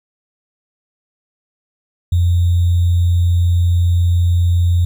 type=tone with sample-and-hold; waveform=sine; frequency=87.3 Hz; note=F2; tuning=in tune; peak=-10 dBFS; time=2.12-4.85 s; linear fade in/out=5 ms; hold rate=3675 Hz; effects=none